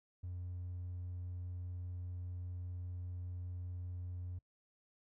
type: tone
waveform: triangle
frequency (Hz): 89.5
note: F2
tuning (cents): +43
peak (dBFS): -38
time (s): 0.23-4.39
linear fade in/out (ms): 10
effects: noise-tail reverb RT60 0.1 s tail -26 dB re dry + tanh soft clip ceiling -36 dBFS